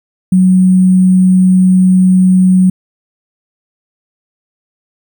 sine tone with sample-and-hold, 185 Hz, F#3, in tune, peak -4 dBFS, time 0.32-2.7 s, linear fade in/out 5 ms, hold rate 8820 Hz, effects none

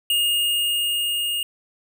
square tone with level ramp, 2844 Hz, F7, 31 cents sharp, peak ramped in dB -18 to -23 dBFS, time 0.1-1.43 s, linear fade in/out 2 ms, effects none

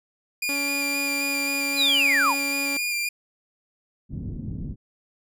sawtooth tone with vibrato, 2405 Hz, D7, 41 cents sharp, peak -21 dBFS, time 0.42-3.09 s, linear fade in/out 5 ms, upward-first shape square, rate 3.8 Hz, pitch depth 17 cents each way
sawtooth tone with pitch glide, 281.7 to 279.8 Hz, C#4 to C#4, +28 to +16 cents, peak -26 dBFS, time 0.49-2.77 s, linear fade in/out 0 ms, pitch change -12 cents, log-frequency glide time 0.92-1.45 s
sine linear sweep, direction down, 4186 to 724 Hz, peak -18 dBFS, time 1.76-2.35 s, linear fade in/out 50 ms
white low-pass noise, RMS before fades -32 dBFS, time 4.09-4.76 s, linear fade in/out 50 ms, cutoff 220 Hz, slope 24 dB/octave
effects none

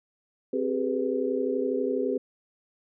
sine tone cluster, 261.7 / 389.7 / 421.6 / 494.8 Hz, C4 / G4 / G#4 / B4, 0 / -10 / +26 / +3 cents, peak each -30 dBFS, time 0.53-2.18 s, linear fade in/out 5 ms, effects none

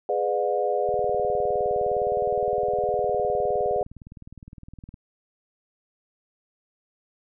sine chord, G# diminished seventh, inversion none, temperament just, 415.3 / 498.4 / 598 / 717.6 Hz, G#4 / B4 / D5 / F5, 0 / +16 / +31 / +47 cents, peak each -27 dBFS, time 0.09-3.83 s, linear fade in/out 2 ms
click train, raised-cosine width 5 ms, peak -30 dBFS, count 80, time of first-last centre 0.89-4.941 s, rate 19.5 Hz
effects none

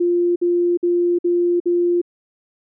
sine tone bursts, 349.2 Hz, F4, in tune, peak -14 dBFS, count 5, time 0-2.016 s, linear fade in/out 10 ms, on 360 ms, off 54 ms, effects none

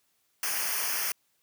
white noise with comb filter, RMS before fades -30 dBFS, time 0.43-1.12 s, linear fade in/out 2 ms, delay 0.26 ms, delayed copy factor -0.9, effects white hiss -72 dBFS RMS until 1.42 s + high-pass 60 Hz 12 dB/octave

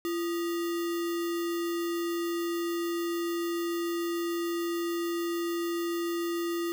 sine tone with sample-and-hold, 340.9 Hz, F4, 42 cents flat, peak -28 dBFS, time 0.05-6.72 s, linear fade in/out 0 ms, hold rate 1575 Hz, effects none

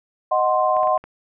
sine chord, C diminished, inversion first, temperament equal, 622.3 / 740 / 1046.5 Hz, Eb5 / Gb5 / C6, 0 / 0 / 0 cents, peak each -20 dBFS, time 0.31-0.98 s, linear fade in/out 10 ms
clicks, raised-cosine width 0.5 ms, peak -24 dBFS, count 5, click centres 0.767 / 0.832 / 0.873 / 0.977 / 1.04 s
effects none

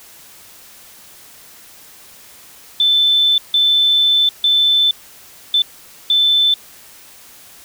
sine tone bursts at uneven times, 3526 Hz, A7, 3 cents sharp, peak -10 dBFS, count 5, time 2.8-3.38 / 3.54-4.29 / 4.44-4.91 / 5.54-5.62 / 6.1-6.54 s, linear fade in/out 2 ms, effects white hiss -42 dBFS RMS until 7.64 s

